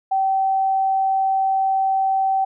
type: tone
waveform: sine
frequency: 771 Hz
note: G5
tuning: 29 cents flat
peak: -16 dBFS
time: 0.11-2.45 s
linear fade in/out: 10 ms
effects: none